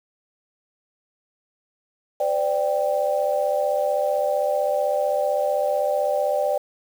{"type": "chord", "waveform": "sine", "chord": "C suspended second", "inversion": "none", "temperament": "equal with one note detuned", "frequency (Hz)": [511.6, 587.3, 784], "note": ["C5", "D5", "G5"], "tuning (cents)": [-39, 0, 0], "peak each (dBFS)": [-26, -21, -26], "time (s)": [2.2, 6.58], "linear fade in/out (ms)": 5, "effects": ["7-bit"]}